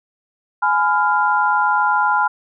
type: chord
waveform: sine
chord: F diminished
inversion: first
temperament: just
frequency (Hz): 838.1 / 1005.8 / 1396.9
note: Ab5 / Cb6 / F6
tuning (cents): +16 / +31 / 0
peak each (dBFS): -18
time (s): 0.62-2.28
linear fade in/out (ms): 10
effects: none